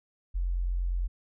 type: tone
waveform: sine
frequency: 44.3 Hz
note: F1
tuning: 25 cents sharp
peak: -26 dBFS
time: 0.34-1.08 s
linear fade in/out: 20 ms
effects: none